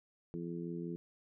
harmonic tone, 85.2 Hz, F2, 42 cents flat, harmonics 2 / 3 / 4 / 5, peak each -41 / -46 / -43 / -48 dBFS, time 0.34-0.96 s, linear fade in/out 0 ms, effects none

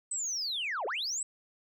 sine linear two-way sweep, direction down then up, 8190 to 370 to 8190 Hz, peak -30 dBFS, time 0.11-1.23 s, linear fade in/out 5 ms, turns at 0.86 s, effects tanh soft clip ceiling -28 dBFS

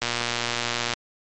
click train, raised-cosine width 0.2 ms, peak -7 dBFS, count 110, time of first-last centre 0.02-0.936 s, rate 119 Hz, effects MP3 48 kbps

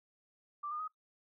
sine tone with pitch steps, 1174.7 / 1215.4 / 1257.6 Hz, D6 / D#6 / D#6, 0 / -41 / +18 cents, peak -37 dBFS, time 0.63-0.879 s, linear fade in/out 10 ms, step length 83 ms, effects noise-tail reverb RT60 0.1 s tail -18 dB re dry

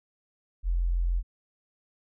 sine tone, 43.36 Hz, F1, 12 cents flat, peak -23 dBFS, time 0.63-1.23 s, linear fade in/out 50 ms, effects none

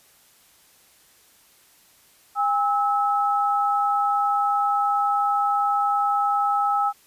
sine tone pair together, 811 / 1298.6 Hz, G#5 / E6, -41 / -26 cents, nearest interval minor sixth, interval 815 cents, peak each -21 / -22 dBFS, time 2.35-6.93 s, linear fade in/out 50 ms, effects white hiss -56 dBFS RMS until 7.06 s + resampled to 32000 Hz

